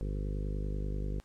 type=harmonic tone; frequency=50.3 Hz; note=G1; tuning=45 cents sharp; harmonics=1 / 2 / 3 / 4 / 5 / 6 / 7 / 8 / 9 / 10; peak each=-33 / -42 / -41 / -47 / -47 / -51 / -50 / -49 / -51 / -52 dBFS; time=0.01-1.2 s; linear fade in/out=0 ms; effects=pink hiss -67 dBFS RMS until 1.24 s + low-pass 10000 Hz 12 dB/octave